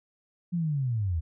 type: linear sweep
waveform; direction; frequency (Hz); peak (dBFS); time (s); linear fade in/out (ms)
sine; down; 178.9 to 75.4; -25; 0.52-1.21; 20
effects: none